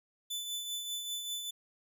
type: tone with tremolo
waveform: sawtooth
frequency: 3500 Hz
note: A7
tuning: 10 cents flat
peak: -31 dBFS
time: 0.3-1.51 s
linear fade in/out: 10 ms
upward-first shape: triangle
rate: 5.1 Hz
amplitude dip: 50%
effects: none